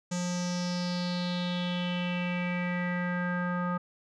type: tone with low-pass filter sweep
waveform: square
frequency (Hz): 177.6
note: F3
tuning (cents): +29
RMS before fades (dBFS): -31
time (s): 0.11-3.78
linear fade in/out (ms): 10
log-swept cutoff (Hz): 6900 to 1300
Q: 5
effects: none